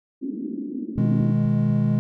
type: band-pass noise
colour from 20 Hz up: white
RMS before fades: -30 dBFS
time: 0.21-1.32 s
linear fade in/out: 20 ms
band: 230 to 310 Hz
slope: 48 dB/octave
type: click train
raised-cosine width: 5 ms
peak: -27 dBFS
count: 4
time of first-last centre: 0.96-1.703 s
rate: 4.04 Hz
type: chord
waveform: triangle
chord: G# minor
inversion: first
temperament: equal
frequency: 123.47 / 155.56 / 207.7 Hz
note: B2 / D#3 / G#3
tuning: 0 / 0 / 0 cents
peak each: -20 / -22 / -19 dBFS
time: 0.98-1.99 s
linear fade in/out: 0 ms
effects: none

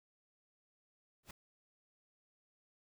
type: noise with exponential growth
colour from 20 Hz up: pink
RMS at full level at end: -45 dBFS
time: 1.23-1.31 s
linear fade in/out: 5 ms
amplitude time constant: 17 ms
effects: none

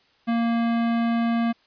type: tone with hard clipping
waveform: sine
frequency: 232.2 Hz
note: A#3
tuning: 7 cents flat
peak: -22 dBFS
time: 0.27-1.53 s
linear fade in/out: 20 ms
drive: 18 dB
effects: white hiss -61 dBFS RMS until 1.66 s + resampled to 11025 Hz

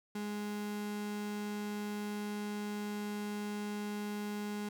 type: tone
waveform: 35% pulse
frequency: 207.7 Hz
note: G#3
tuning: in tune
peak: -35 dBFS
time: 0.15-4.69 s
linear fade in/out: 5 ms
effects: none

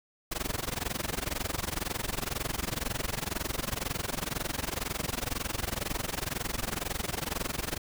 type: noise with amplitude modulation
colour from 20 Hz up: pink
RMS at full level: -30 dBFS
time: 0.31-7.78 s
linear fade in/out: 10 ms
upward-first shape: sine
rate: 22 Hz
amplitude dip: 95%
effects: none

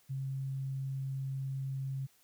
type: tone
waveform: sine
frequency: 134.7 Hz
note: C#3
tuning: 49 cents flat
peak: -34 dBFS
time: 0.09-2.07 s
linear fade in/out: 20 ms
effects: white hiss -67 dBFS RMS until 2.23 s

